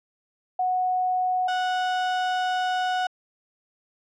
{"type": "tone pair in turn", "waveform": ["sine", "35% pulse"], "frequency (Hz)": [736, 736], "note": ["F#5", "F#5"], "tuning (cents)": [-9, -9], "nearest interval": "unison", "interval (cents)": 0, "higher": "neither", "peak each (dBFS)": -21, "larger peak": "neither", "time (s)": [[0.59, 1.48], [1.48, 3.07]], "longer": "second", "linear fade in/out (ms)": 5, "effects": ["low-pass 4000 Hz 12 dB/octave"]}